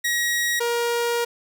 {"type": "tone pair in turn", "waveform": "sawtooth", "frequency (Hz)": [1900, 472.9], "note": ["A#6", "A#4"], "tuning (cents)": [33, 25], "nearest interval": "2 octaves", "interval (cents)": 2408, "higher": "first", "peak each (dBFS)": -17, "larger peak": "neither", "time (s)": [[0.04, 0.6], [0.6, 1.25]], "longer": "second", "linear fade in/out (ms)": 10, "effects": []}